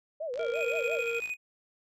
sine tone with vibrato, 566 Hz, C#5, 36 cents sharp, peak -32 dBFS, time 0.2-1.03 s, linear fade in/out 10 ms, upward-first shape sine, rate 5.8 Hz, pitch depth 270 cents each way
click train, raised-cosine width 0.2 ms, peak -31 dBFS, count 54, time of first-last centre 0.34-1.293 s, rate 55.6 Hz
harmonic tone, 466.2 Hz, A#4, in tune, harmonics 1 / 3 / 5 / 7, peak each -31 / -41 / -44 / -49 dBFS, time 0.39-1.2 s, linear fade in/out 5 ms
triangle tone with tremolo, 2489 Hz, D#7, in tune, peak -29 dBFS, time 0.53-1.37 s, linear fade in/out 50 ms, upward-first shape square, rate 13 Hz, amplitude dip 55%
effects none

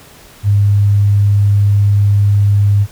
sine tone, 101.6 Hz, G#2, 38 cents flat, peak -7 dBFS, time 0.43-2.87 s, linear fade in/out 50 ms, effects pink hiss -40 dBFS RMS until 2.91 s

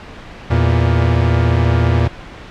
45% pulse tone pair together, 82.87 / 117.2 Hz, E2 / A#2, +10 / +10 cents, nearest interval tritone, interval 600 cents, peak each -14 dBFS, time 0.5-2.08 s, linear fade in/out 10 ms, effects pink hiss -34 dBFS RMS until 2.5 s + low-pass 3000 Hz 12 dB/octave

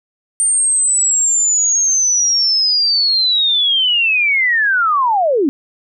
sine linear sweep, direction down, 8870 to 255.2 Hz, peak -11 dBFS, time 0.4-5.49 s, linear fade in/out 0 ms, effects none

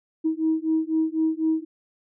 sine beating tone pair, 316.8 / 320.8 Hz, D#4 / E4, +31 / -47 cents, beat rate 4 Hz, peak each -23 dBFS, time 0.24-1.65 s, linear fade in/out 20 ms, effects tanh soft clip ceiling -13 dBFS

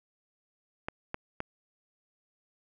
clicks, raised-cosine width 0.5 ms, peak -18 dBFS, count 3, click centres 0.885 / 1.144 / 1.404 s, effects none

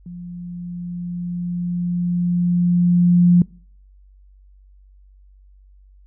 sine tone with level ramp, 175.6 Hz, F3, 10 cents sharp, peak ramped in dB -31 to -8 dBFS, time 0.06-3.42 s, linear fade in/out 2 ms, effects noise-tail reverb RT60 0.5 s tail -25 dB re dry + added 48 Hz sine -46 dBFS peak until 6.06 s

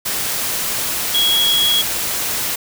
sine tone in noise, 3322 Hz, G#7, in tune, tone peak -13 dBFS, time 1.14-1.82 s, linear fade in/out 10 ms, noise white, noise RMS -21 dBFS, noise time 0.05-2.56 s, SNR +5 dB, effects none

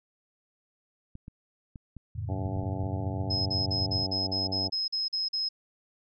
clicks, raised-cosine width 5 ms, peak -30 dBFS, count 8, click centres 1.154 / 1.281 / 1.758 / 1.967 / 2.465 / 2.569 / 2.637 / 2.839 s
sine chord, F augmented, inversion none, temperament equal with one note detuned, 87.31 / 110 / 139.31 Hz, F2 / A2 / C#3, 0 / 0 / +9 cents, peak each -35 / -34 / -40 dBFS, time 2.15-4.04 s, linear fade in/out 10 ms
harmonic tone, 95.3 Hz, G2, 48 cents flat, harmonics 1 / 2 / 3 / 4 / 5 / 6 / 7 / 8 / 9, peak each -36 / -40 / -38 / -44 / -46 / -46 / -42 / -45 / -46 dBFS, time 2.28-4.7 s, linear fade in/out 20 ms
sine tone bursts, 5130 Hz, E8, 48 cents flat, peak -27 dBFS, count 11, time 3.3-5.49 s, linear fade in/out 10 ms, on 160 ms, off 43 ms
effects none

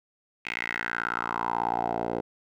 10% pulse tone with band-pass filter sweep, 58.27 Hz, A#1, in tune, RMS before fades -30 dBFS, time 0.45-2.21 s, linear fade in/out 10 ms, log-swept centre 2400 to 530 Hz, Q 4.8, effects none

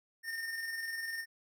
square tone with tremolo, 1822 Hz, A#6, 40 cents flat, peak -36 dBFS, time 0.23-1.26 s, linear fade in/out 50 ms, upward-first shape square, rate 20 Hz, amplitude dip 35%, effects none

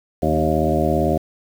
harmonic tone with a mistuned harmonic, 77.78 Hz, D#2, in tune, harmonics 1 / 2 / 3 / 4 / 5 / 7 / 8 / 9, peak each -24 / -24 / -24 / -24 / -24 / -24 / -24 / -24 dBFS, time 0.22-1.18 s, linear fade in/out 10 ms, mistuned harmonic 2, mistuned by +34 cents, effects 7-bit

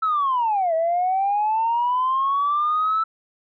sine linear two-way sweep, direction down then up, 1323 to 640 to 1323 Hz, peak -17 dBFS, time 0.02-3.04 s, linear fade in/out 10 ms, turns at 0.74 s, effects tanh soft clip ceiling -14 dBFS

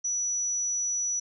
sine tone, 5900 Hz, F#8, 6 cents flat, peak -26 dBFS, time 0.04-1.2 s, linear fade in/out 10 ms, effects none

